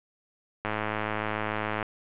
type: click train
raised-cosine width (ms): 0.5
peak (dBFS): -14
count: 127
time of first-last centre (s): 0.65-1.828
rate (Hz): 107
effects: resampled to 8000 Hz + 8-bit